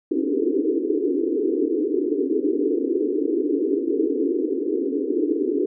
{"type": "band-pass noise", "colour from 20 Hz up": "pink", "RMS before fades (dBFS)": -22, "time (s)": [0.11, 5.66], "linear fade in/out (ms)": 5, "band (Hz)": [270, 450], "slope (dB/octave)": 96, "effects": []}